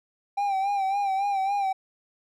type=tone with vibrato; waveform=triangle; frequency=789 Hz; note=G5; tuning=11 cents sharp; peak=-21 dBFS; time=0.37-1.73 s; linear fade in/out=10 ms; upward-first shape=sine; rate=3.6 Hz; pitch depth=57 cents each way; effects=none